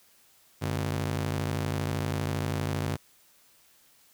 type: ring-modulated tone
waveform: sawtooth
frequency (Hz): 120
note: B2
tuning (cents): -49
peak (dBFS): -21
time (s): 0.61-2.97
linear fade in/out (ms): 20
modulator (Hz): 26.3
effects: white hiss -61 dBFS RMS until 4.13 s